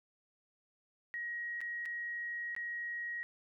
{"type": "tone with dropouts", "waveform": "sine", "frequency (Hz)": 1894, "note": "A#6", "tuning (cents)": 27, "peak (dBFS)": -37, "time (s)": [1.14, 3.23], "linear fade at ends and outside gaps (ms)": 0, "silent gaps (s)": [[1.606, 1.614], [1.855, 1.859], [2.55, 2.564]], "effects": []}